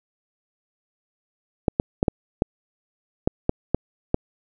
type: clicks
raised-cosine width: 2 ms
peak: -4 dBFS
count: 9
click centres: 1.682 / 1.799 / 2.029 / 2.082 / 2.421 / 3.275 / 3.494 / 3.746 / 4.144 s
effects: none